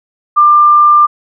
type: tone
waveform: sine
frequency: 1192 Hz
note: D6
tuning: 25 cents sharp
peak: -3 dBFS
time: 0.36-1.07 s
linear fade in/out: 20 ms
effects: none